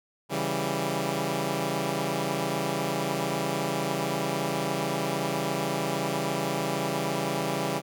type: chord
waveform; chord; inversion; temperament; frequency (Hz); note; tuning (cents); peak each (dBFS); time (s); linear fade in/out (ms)
10% pulse; C# diminished; none; equal; 138.59 / 164.81 / 196; C#3 / E3 / G3; 0 / 0 / 0; -23; 0.29-7.82; 50
effects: none